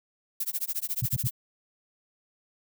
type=noise with tremolo; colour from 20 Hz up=violet; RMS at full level=-28 dBFS; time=0.4-1.31 s; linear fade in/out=5 ms; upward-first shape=sine; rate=14 Hz; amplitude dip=100%
type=tone bursts; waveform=sine; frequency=123.47 Hz; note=B2; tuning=in tune; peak=-24 dBFS; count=3; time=1.02-1.274 s; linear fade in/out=5 ms; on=38 ms; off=70 ms
effects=none